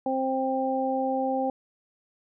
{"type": "harmonic tone", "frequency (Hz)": 263.7, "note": "C4", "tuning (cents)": 14, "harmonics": [1, 2, 3], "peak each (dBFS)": [-29, -28, -28], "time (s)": [0.06, 1.5], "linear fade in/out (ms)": 2, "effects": []}